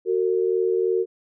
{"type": "tone pair together", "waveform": "sine", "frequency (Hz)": [371.5, 454.5], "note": ["F#4", "A#4"], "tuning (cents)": [7, -44], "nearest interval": "minor third", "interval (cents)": 349, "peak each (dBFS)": [-21, -22], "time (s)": [0.05, 1.06], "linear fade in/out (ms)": 50, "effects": []}